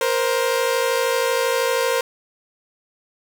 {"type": "tone pair together", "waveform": "sawtooth", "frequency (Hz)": [470.5, 523.3], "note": ["A#4", "C5"], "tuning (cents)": [16, 0], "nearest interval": "major second", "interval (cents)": 184, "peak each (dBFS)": -17, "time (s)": [0.01, 2.01], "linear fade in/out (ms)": 2, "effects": []}